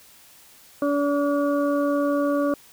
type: harmonic tone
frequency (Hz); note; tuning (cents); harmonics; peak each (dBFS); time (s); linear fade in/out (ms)
286.5; D4; -43; 1 / 2 / 4 / 5; -22 / -23 / -30 / -36; 0.82-2.54; 2
effects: white hiss -51 dBFS RMS until 2.72 s